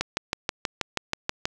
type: click train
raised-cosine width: 0.2 ms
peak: -7 dBFS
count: 10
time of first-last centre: 0.01-1.455 s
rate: 6.23 Hz
effects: none